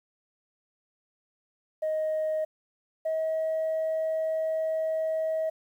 sine tone pair in turn, 625 / 637.8 Hz, D#5 / D#5, +8 / +43 cents, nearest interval unison, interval 35 cents, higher second, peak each -24 dBFS, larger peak neither, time 1.82-2.45 / 3.05-5.5 s, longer second, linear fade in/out 10 ms, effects tanh soft clip ceiling -23 dBFS + 10-bit

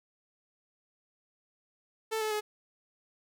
sawtooth tone with pitch steps, 441.7 / 432.4 / 423.2 Hz, A4 / A4 / G#4, +7 / -30 / +33 cents, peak -26 dBFS, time 2.11-2.41 s, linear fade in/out 20 ms, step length 100 ms, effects none

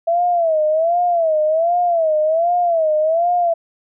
sine tone with vibrato, 659.3 Hz, E5, in tune, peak -13 dBFS, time 0.07-3.54 s, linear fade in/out 10 ms, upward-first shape sine, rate 1.3 Hz, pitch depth 130 cents each way, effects none

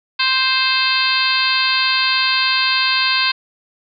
harmonic tone, 523.3 Hz, C5, in tune, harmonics 2 / 3 / 4 / 5 / 6 / 7 / 8 / 9, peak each -22 / -22 / -25 / -20 / -25 / -23 / -20 / -24 dBFS, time 0.19-3.32 s, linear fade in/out 10 ms, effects none

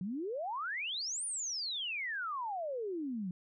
sine exponential two-way sweep, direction up then down, 172.7 to 9630 to 172.7 Hz, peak -35 dBFS, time 0.01-3.31 s, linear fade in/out 2 ms, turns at 1.25 s, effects none

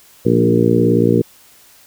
harmonic tone with a mistuned harmonic, 58.27 Hz, A#1, in tune, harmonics 2 / 3 / 4 / 5 / 6 / 7 / 8, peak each -18 / -18 / -18 / -18 / -18 / -18 / -18 dBFS, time 0.25-1.22 s, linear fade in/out 10 ms, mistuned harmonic 4, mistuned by -18 cents, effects white hiss -47 dBFS RMS until 1.86 s

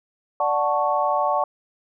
sine chord, D major seventh, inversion none, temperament equal, 587.3 / 740 / 880 / 1108.7 Hz, D5 / F#5 / A5 / C#6, 0 / 0 / 0 / 0 cents, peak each -24 dBFS, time 0.4-1.44 s, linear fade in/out 2 ms, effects none

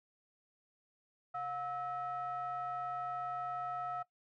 triangle ring-modulated tone, 293.7 Hz, D4, in tune, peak -32 dBFS, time 1.34-4.03 s, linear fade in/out 10 ms, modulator 1010 Hz, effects noise-tail reverb RT60 0.1 s tail -18 dB re dry

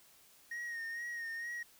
triangle tone with vibrato, 1864.7 Hz, A#6, in tune, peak -37 dBFS, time 0.51-1.63 s, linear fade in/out 5 ms, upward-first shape sine, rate 2.2 Hz, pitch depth 39 cents each way, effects white hiss -63 dBFS RMS until 1.79 s

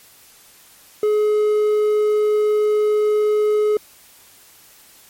triangle tone, 423.1 Hz, G#4, 32 cents sharp, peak -12 dBFS, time 1.03-3.77 s, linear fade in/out 2 ms, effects white hiss -48 dBFS RMS until 5.09 s + MP3 64 kbps

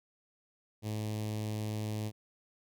sawtooth tone with notch filter, 107.2 Hz, A2, 45 cents flat, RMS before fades -36 dBFS, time 0.82-2.12 s, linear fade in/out 50 ms, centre 1400 Hz, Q 0.83, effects none

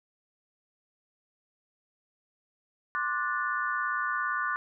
sine chord, D dominant seventh, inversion third, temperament just, 1057.2 / 1174.7 / 1468.3 / 1762 Hz, C6 / D6 / F#6 / A6, +18 / 0 / -14 / +2 cents, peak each -36 / -32 / -31 / -35 dBFS, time 2.95-4.56 s, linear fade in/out 0 ms, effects none

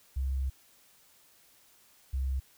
sine tone pair in turn, 66.5 / 66.16 Hz, C2 / C2, +29 / +20 cents, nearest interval unison, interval 9 cents, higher first, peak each -28 dBFS, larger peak neither, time 0.16-0.5 / 2.13-2.4 s, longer first, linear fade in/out 10 ms, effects white hiss -62 dBFS RMS until 2.57 s

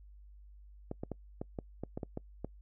clicks, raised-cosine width 2 ms, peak -24 dBFS, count 10, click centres 0.914 / 1.035 / 1.117 / 1.415 / 1.588 / 1.836 / 1.975 / 2.032 / 2.174 / 2.446 s, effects noise-tail reverb RT60 0.1 s tail -26 dB re dry + added 50 Hz sine -52 dBFS peak until 2.61 s

